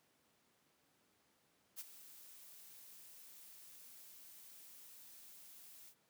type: noise with ADSR envelope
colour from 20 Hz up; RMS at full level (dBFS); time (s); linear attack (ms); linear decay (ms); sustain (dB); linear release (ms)
blue; -45; 1.76-5.95; 36; 33; -13; 72
effects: pink hiss -75 dBFS RMS until 6.09 s + high-pass 150 Hz 12 dB/octave